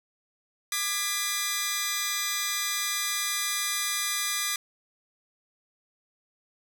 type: chord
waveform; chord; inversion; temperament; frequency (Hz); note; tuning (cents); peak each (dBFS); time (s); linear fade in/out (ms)
10% pulse; G# diminished; second; just; 1196.1 / 1661.2 / 1993.5; D6 / G#6 / B6; +31 / 0 / +16; -24 / -26 / -21; 0.72-4.56; 2
effects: none